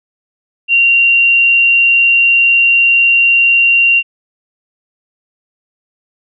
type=tone; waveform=sine; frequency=2762 Hz; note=F7; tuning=20 cents flat; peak=-6 dBFS; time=0.68-4.03 s; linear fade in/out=50 ms; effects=none